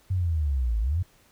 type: linear two-way sweep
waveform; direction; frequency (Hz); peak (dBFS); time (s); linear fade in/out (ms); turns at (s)
sine; down then up; 95.9 to 51.91 to 95.9; -22; 0.1-1.03; 10; 0.8
effects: pink hiss -60 dBFS RMS until 1.31 s